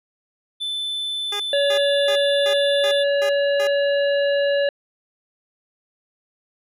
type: tone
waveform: triangle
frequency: 3520 Hz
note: A7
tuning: in tune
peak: -22 dBFS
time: 0.6-3.04 s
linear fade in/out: 20 ms
type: tone bursts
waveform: 10% pulse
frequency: 410 Hz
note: G#4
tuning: 22 cents flat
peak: -19 dBFS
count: 7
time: 1.32-3.673 s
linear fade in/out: 5 ms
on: 79 ms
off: 300 ms
type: harmonic tone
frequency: 566 Hz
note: C#5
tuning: 36 cents sharp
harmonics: 1 / 3 / 5 / 7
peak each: -17 / -27 / -31 / -34 dBFS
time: 1.53-4.69 s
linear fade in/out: 2 ms
effects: resampled to 32000 Hz